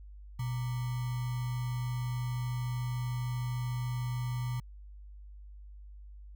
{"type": "tone with sample-and-hold", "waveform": "sine", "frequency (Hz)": 123.47, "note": "B2", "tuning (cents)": 0, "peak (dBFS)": -31, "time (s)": [0.39, 4.6], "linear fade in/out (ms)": 5, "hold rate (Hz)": 1050, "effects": ["added 50 Hz sine -46 dBFS peak until 6.35 s"]}